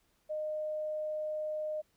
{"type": "tone", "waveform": "sine", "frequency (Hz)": 614, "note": "D#5", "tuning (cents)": -23, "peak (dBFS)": -33, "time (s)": [0.29, 1.82], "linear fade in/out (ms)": 20, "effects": ["pink hiss -73 dBFS RMS until 1.96 s"]}